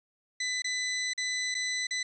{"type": "tone with dropouts", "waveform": "20% pulse", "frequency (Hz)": 2001, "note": "B6", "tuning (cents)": 22, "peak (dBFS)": -24, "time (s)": [0.4, 2.03], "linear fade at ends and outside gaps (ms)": 5, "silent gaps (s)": [[0.621, 0.643], [1.135, 1.177], [1.544, 1.549], [1.87, 1.908]], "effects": ["resampled to 24000 Hz"]}